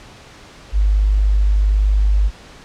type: tone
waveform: sine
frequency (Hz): 50.7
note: G#1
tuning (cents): -41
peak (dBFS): -11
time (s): 0.72-2.31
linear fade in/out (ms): 50
effects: pink hiss -41 dBFS RMS until 2.64 s + low-pass 6000 Hz 12 dB/octave